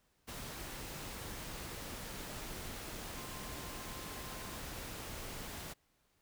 sine tone in noise, 1046.5 Hz, C6, in tune, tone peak -54 dBFS, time 3.14-4.58 s, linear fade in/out 20 ms, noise pink, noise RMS -45 dBFS, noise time 0.27-5.74 s, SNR -12 dB, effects pink hiss -75 dBFS RMS until 6.21 s

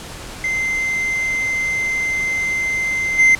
triangle tone with level steps, 2077 Hz, C7, 13 cents flat, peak -16 / -7 dBFS, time 0.44-3.35 s, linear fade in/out 2 ms, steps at 3.18 s, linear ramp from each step 20 ms, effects pink hiss -33 dBFS RMS until 3.39 s + low-pass 10000 Hz 12 dB/octave

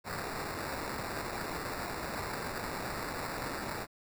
violet noise with sample-and-hold, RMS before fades -38 dBFS, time 0.04-3.87 s, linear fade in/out 50 ms, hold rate 3150 Hz, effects none

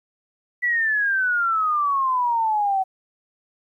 sine exponential sweep, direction down, 1975.5 to 751 Hz, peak -18 dBFS, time 0.62-2.84 s, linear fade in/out 20 ms, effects 10-bit

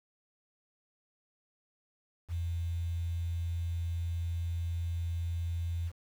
sine tone with quantisation, 84.8 Hz, E2, 50 cents sharp, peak -31 dBFS, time 2.28-5.92 s, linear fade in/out 50 ms, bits 9, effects none

